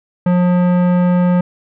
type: tone with tanh clipping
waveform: sine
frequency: 178.5 Hz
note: F3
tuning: 38 cents sharp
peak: -12 dBFS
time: 0.26-1.41 s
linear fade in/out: 5 ms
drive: 16 dB
effects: none